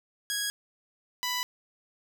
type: tone pair in turn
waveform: 10% pulse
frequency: 1655 / 991.2 Hz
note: G#6 / B5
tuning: -6 / +6 cents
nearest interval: major sixth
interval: 888 cents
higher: first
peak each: -20 dBFS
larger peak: neither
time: 0.3-0.5 / 1.23-1.43 s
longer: neither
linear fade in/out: 0 ms
effects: none